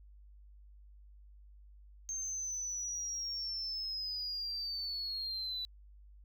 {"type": "linear sweep", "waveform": "sine", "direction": "down", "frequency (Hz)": [6370, 3951], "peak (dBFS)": -35, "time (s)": [2.09, 5.65], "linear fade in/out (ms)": 0, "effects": ["tanh soft clip ceiling -32 dBFS", "added 50 Hz sine -54 dBFS peak until 6.24 s"]}